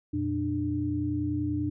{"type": "tone cluster", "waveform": "sine", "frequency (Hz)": [87.9, 118.2, 297.5], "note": ["F2", "A#2", "D4"], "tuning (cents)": [12, 24, 22], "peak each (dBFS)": [-33, -34, -28], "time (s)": [0.13, 1.7], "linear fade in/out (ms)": 10, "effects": []}